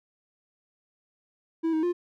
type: tone with pitch steps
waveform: triangle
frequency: 326.7 / 315.9 / 351.8 Hz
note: E4 / D#4 / F4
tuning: -15 / +26 / +13 cents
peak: -21 dBFS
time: 1.63-1.93 s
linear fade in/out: 20 ms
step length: 100 ms
effects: none